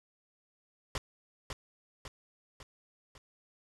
pink noise with echo, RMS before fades -34 dBFS, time 0.95-0.98 s, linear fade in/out 2 ms, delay 550 ms, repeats 4, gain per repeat -5 dB, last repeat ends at 3.18 s, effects low-pass 7000 Hz 12 dB/octave

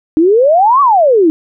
sine exponential two-way sweep, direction up then down, 303.6 to 1163 to 303.6 Hz, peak -5 dBFS, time 0.17-1.3 s, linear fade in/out 0 ms, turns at 0.81 s, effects none

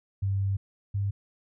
sine tone pair in turn, 98 / 99.89 Hz, G2 / G2, 0 / +33 cents, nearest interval unison, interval 33 cents, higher second, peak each -24 / -25 dBFS, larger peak first, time 0.22-0.57 / 0.94-1.11 s, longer first, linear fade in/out 10 ms, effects none

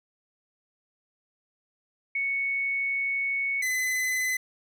sine / 45% pulse tone pair in turn, 2217 / 2022 Hz, C#7 / B6, 0 / +40 cents, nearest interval major second, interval 160 cents, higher first, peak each -25 dBFS, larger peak neither, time 2.15-3.62 / 3.62-4.37 s, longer first, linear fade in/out 5 ms, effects none

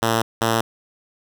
5% pulse tone pair in turn, 113.4 / 113.4 Hz, A#2 / A#2, -47 / -47 cents, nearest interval unison, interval 0 cents, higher neither, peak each -6 dBFS, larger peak neither, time 0.02-0.22 / 0.41-0.61 s, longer neither, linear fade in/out 5 ms, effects none

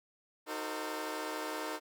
15% pulse chord, D# diminished seventh, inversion none, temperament equal with one note detuned, 311.1 / 370 / 451.1 / 523.3 Hz, D#4 / F#4 / A4 / C5, 0 / 0 / +43 / 0 cents, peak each -34 / -39 / -35 / -38 dBFS, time 0.46-1.8 s, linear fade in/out 50 ms, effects none

